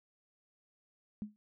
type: tone with exponential decay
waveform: sine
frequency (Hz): 210.1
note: G#3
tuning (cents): +20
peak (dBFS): -33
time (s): 1.22-1.36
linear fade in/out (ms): 0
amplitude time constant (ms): 30
effects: noise-tail reverb RT60 0.1 s tail -24 dB re dry